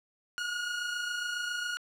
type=tone pair together; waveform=sawtooth; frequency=1420 / 1447.3 Hz; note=F6 / F#6; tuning=+28 / -39 cents; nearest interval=unison; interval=33 cents; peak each=-36 / -29 dBFS; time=0.38-1.77 s; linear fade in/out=0 ms; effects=low-pass 7000 Hz 12 dB/octave + 10-bit